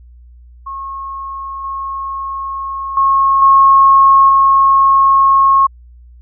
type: tone with level steps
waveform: sine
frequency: 1088 Hz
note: C#6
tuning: 33 cents flat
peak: -22 / -19 / -8 / -4 / -6 dBFS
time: 0.66-5.67 s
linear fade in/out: 10 ms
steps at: 1.64 / 2.97 / 3.42 / 4.29 s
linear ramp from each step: 2 ms
effects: added 60 Hz sine -37 dBFS peak until 6.21 s